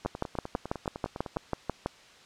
two click trains, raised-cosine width 1 ms, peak -22 / -14 dBFS, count 14 / 12, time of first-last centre 0.05-1.363 / 0.06-1.86 s, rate 9.9 / 6.11 Hz, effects white hiss -54 dBFS RMS until 2.25 s + low-pass 5000 Hz 12 dB/octave

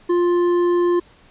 sine tone with hard clipping, 350.4 Hz, F4, 6 cents sharp, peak -16 dBFS, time 0.09-1 s, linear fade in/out 10 ms, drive 7 dB, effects pink hiss -51 dBFS RMS until 1.3 s + resampled to 8000 Hz

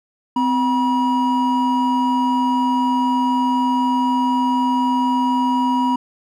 triangle tone pair together, 256.5 / 964 Hz, C4 / B5, -34 / -42 cents, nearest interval octave + major seventh, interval 2292 cents, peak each -16 dBFS, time 0.36-5.96 s, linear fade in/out 5 ms, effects none

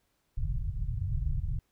pink low-pass noise, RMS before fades -31 dBFS, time 0.37-1.59 s, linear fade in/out 5 ms, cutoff 150 Hz, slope 96 dB/octave, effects pink hiss -75 dBFS RMS until 1.71 s

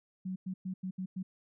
sine tone bursts at uneven times, 186.5 Hz, F#3, 14 cents sharp, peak -34 dBFS, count 6, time 0.25-0.36 / 0.46-0.54 / 0.65-0.74 / 0.83-0.91 / 0.98-1.06 / 1.16-1.23 s, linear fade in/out 10 ms, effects none

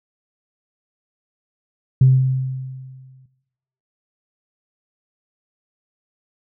sine tone with exponential decay, 130.81 Hz, C3, in tune, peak -6 dBFS, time 2.01-3.26 s, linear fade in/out 5 ms, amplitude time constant 270 ms, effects noise-tail reverb RT60 0.9 s tail -17 dB re dry + tanh soft clip ceiling -3 dBFS

